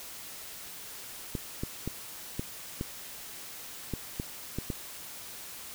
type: clicks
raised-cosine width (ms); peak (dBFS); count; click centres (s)
3; -19; 9; 1.352 / 1.635 / 1.876 / 2.395 / 2.811 / 3.937 / 4.199 / 4.586 / 4.702
effects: white hiss -44 dBFS RMS until 5.74 s